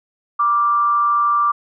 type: tone with frequency modulation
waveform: sine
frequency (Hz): 1174.7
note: D6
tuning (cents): 0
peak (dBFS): -13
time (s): 0.39-1.52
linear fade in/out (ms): 10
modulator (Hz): 212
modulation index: 0.28
effects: none